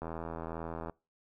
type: click train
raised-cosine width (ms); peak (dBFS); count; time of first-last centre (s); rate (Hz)
1; -25; 73; 0.02-0.897; 82.1
effects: noise-tail reverb RT60 0.3 s tail -25 dB re dry